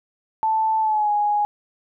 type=tone with pitch glide; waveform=sine; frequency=880 to 830.6 Hz; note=A5 to G#5; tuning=0 to 0 cents; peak=-17 dBFS; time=0.43-1.45 s; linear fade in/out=0 ms; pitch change=-100 cents; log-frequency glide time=0.8-1.11 s; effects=none